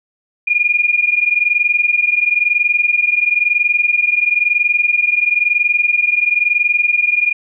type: tone pair together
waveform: sine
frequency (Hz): 2416 / 2437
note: D7 / D#7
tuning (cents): +48 / -37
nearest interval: unison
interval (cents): 15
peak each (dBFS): -15 / -14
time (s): 0.47-7.33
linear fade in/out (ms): 10
effects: none